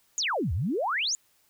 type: exponential two-way sweep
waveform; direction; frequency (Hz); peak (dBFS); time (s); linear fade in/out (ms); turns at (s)
sine; down then up; 7220 to 72 to 7220; -25; 0.18-1.15; 0; 0.53
effects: white hiss -66 dBFS RMS until 1.49 s